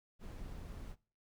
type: noise with amplitude modulation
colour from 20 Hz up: brown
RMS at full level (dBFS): -45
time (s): 0.19-0.96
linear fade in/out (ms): 50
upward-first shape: sine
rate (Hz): 186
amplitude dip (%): 30
effects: noise-tail reverb RT60 0.4 s tail -22 dB re dry